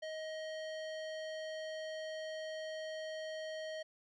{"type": "tone with low-pass filter", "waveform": "square", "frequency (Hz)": 629, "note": "D#5", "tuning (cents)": 19, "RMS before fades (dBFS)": -43, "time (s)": [0.02, 3.83], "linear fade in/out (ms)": 10, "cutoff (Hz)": 4300, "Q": 1.3, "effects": []}